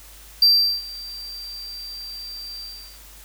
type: tone with ADSR envelope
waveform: triangle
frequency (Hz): 4699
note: D8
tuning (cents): 0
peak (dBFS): -9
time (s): 0.42-3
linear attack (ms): 4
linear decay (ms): 390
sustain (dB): -22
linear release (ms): 390
effects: added 50 Hz sine -46 dBFS peak until 3.24 s + white hiss -46 dBFS RMS until 3.24 s